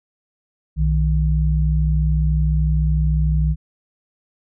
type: tone pair together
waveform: sine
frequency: 61.67 / 155.4 Hz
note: B1 / D#3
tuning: -2 / -2 cents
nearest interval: octave + major third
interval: 1600 cents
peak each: -16 / -19 dBFS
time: 0.76-3.56 s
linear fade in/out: 50 ms
effects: none